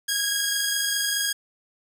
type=tone pair together; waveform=10% pulse; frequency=1637.2 / 1662 Hz; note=G#6 / G#6; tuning=-25 / +1 cents; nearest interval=unison; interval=26 cents; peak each=-15 / -21 dBFS; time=0.08-1.33 s; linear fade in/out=10 ms; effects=none